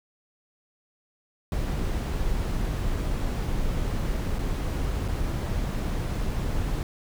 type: noise with dropouts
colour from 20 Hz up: brown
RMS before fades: -27 dBFS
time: 1.52-6.83 s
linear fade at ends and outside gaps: 1 ms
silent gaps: 4.386-4.391 / 5.08-5.084 s
effects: none